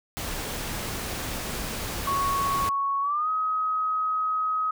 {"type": "noise", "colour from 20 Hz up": "pink", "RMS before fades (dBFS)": -32, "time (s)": [0.17, 2.69], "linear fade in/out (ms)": 0}
{"type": "tone with pitch glide", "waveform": "sine", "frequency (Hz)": [1108.7, 1266.2], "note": ["C#6", "D#6"], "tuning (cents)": [0, 30], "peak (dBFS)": -23, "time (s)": [2.07, 4.71], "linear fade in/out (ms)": 5, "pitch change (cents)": 230, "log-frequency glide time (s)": [3.01, 3.29]}
{"effects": []}